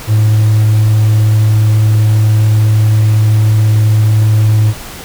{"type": "tone", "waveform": "triangle", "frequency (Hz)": 107.9, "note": "A2", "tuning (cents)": -33, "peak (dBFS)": -3, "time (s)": [0.07, 4.74], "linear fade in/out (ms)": 50, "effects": ["tanh soft clip ceiling 0 dBFS", "pink hiss -28 dBFS RMS until 5.04 s"]}